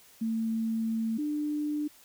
sine tone pair in turn, 224.3 / 297.9 Hz, A3 / D4, +34 / +25 cents, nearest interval perfect fourth, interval 491 cents, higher second, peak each -27 / -28 dBFS, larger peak first, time 0.21-1.18 / 1.18-1.88 s, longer first, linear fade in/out 10 ms, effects white hiss -57 dBFS RMS until 2.04 s

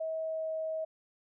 sine tone with pitch glide, 641 to 636.9 Hz, E5 to D#5, -49 to +40 cents, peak -32 dBFS, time 0-0.85 s, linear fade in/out 10 ms, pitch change -11 cents, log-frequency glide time 0.2-0.51 s, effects none

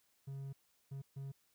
triangle tone bursts at uneven times, 137 Hz, C#3, 20 cents flat, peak -40 dBFS, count 3, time 0.27-0.53 / 0.91-1.02 / 1.16-1.32 s, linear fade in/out 10 ms, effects white hiss -75 dBFS RMS until 1.54 s

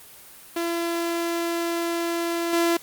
sawtooth tone with level steps, 338.7 Hz, E4, 47 cents sharp, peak -20 / -15 dBFS, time 0.56-2.77 s, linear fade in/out 5 ms, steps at 2.53 s, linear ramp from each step 2 ms, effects white hiss -46 dBFS RMS until 2.82 s + Opus 32 kbps

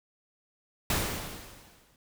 pink noise with exponential decay, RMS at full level -26 dBFS, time 0.9-1.96 s, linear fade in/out 2 ms, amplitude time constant 230 ms, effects none

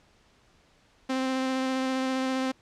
sawtooth tone with vibrato, 261.6 Hz, C4, in tune, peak -22 dBFS, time 1.09-2.52 s, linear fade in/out 10 ms, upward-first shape square, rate 15 Hz, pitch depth 9 cents each way, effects pink hiss -62 dBFS RMS until 2.61 s + low-pass 6000 Hz 12 dB/octave

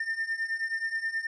triangle beating tone pair, 1799 / 1808.4 Hz, A6 / A6, +38 / +47 cents, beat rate 9.4 Hz, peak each -32 / -29 dBFS, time 0-1.27 s, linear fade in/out 5 ms, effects resampled to 22050 Hz

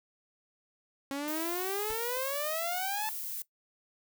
sawtooth exponential sweep, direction up, 272.3 to 880 Hz, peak -29 dBFS, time 1.11-3.09 s, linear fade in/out 0 ms
violet noise, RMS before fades -38 dBFS, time 1.28-3.42 s, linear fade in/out 0 ms
pink noise with exponential decay, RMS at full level -40 dBFS, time 1.9-2 s, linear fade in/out 0 ms, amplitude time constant 20 ms
effects noise-tail reverb RT60 0.1 s tail -18 dB re dry

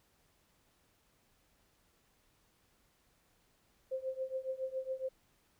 sine tone with tremolo, 524 Hz, C5, 2 cents sharp, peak -32 dBFS, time 3.91-5.09 s, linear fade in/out 10 ms, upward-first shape triangle, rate 7.2 Hz, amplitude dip 95%, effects pink hiss -72 dBFS RMS until 5.59 s

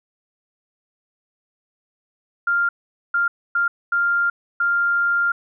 sine tone bursts at uneven times, 1396.9 Hz, F6, in tune, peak -16 dBFS, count 5, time 2.47-2.69 / 3.14-3.28 / 3.55-3.68 / 3.92-4.3 / 4.6-5.32 s, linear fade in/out 5 ms, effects none

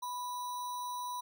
sine tone with sample-and-hold, 987.8 Hz, B5, in tune, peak -36 dBFS, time 0.02-1.21 s, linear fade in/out 10 ms, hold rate 4900 Hz, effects none

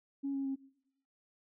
sine tone with pitch steps, 277.2 / 273.5 / 269.9 Hz, C#4 / C#4 / C#4, 0 / -23 / -46 cents, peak -32 dBFS, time 0.23-0.56 s, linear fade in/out 20 ms, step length 110 ms, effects noise-tail reverb RT60 0.8 s tail -21 dB re dry + tanh soft clip ceiling -28 dBFS

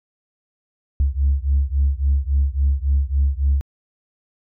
sine beating tone pair, 67.8 / 71.4 Hz, C#2 / D2, -38 / -48 cents, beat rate 3.6 Hz, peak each -17 / -18 dBFS, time 1-3.61 s, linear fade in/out 0 ms, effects tanh soft clip ceiling -10 dBFS

